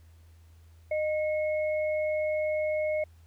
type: tone pair together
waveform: sine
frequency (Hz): 614 / 2177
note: D#5 / C#7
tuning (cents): -23 / -32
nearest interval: octave + minor seventh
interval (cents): 2191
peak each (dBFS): -26 / -37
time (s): 0.91-3.04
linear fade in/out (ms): 5
effects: added 82 Hz sine -52 dBFS peak until 3.26 s + pink hiss -67 dBFS RMS until 3.26 s